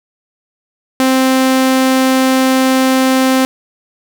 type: tone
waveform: sawtooth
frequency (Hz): 261.6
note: C4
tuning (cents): 0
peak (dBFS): -5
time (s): 1-3.45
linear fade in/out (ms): 0
effects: none